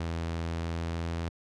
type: tone with pitch glide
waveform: sawtooth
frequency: 83 to 83.67 Hz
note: E2 to E2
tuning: +12 to +26 cents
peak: -27 dBFS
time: 0-1.29 s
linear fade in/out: 5 ms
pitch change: +14 cents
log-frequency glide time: 0.3-1.12 s
effects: low-pass 6000 Hz 12 dB/octave